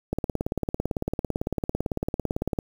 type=click train; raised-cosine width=2 ms; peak=-12 dBFS; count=45; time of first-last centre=0.13-2.588 s; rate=17.9 Hz; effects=7-bit